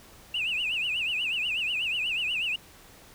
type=tone with vibrato; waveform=sine; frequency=2699 Hz; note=E7; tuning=40 cents sharp; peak=-25 dBFS; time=0.34-2.56 s; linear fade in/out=5 ms; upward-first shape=triangle; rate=8.2 Hz; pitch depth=200 cents each way; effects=tanh soft clip ceiling -22 dBFS + pink hiss -52 dBFS RMS until 3.14 s